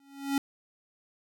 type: tone with exponential growth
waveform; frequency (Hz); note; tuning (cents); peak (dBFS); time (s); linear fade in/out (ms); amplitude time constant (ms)
square; 277.2; C#4; 0; -23; 0-0.38; 2; 82
effects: none